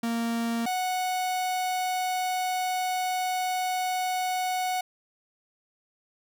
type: tone pair in turn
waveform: 45% pulse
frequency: 231.7 / 737.6 Hz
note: A#3 / F#5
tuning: -10 / -6 cents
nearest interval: octave + minor sixth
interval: 2004 cents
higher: second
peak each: -26 / -26 dBFS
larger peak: neither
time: 0.03-0.66 / 0.66-4.81 s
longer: second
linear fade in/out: 5 ms
effects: none